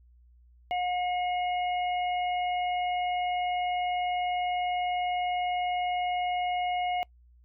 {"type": "harmonic tone", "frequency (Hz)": 720, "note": "F#5", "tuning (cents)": -47, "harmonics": [1, 3, 4], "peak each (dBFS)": [-27, -37, -40], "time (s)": [0.71, 7.03], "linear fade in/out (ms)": 0, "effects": ["noise-tail reverb RT60 0.1 s tail -25 dB re dry", "added 60 Hz sine -55 dBFS peak until 7.44 s"]}